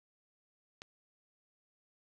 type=click; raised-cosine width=0.2 ms; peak=-28 dBFS; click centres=0.819 s; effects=none